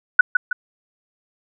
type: tone with echo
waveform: sine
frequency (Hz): 1480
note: F#6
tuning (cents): 0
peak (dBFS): -4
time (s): 0.19-0.21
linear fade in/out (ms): 5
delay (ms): 160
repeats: 2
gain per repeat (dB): -7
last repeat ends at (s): 0.53
effects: none